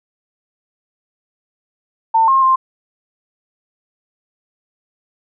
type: tone with pitch steps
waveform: sine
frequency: 899 / 1068 / 1051 Hz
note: A5 / C6 / C6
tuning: +37 / +35 / +7 cents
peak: -9 dBFS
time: 2.14-2.56 s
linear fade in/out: 10 ms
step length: 140 ms
effects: none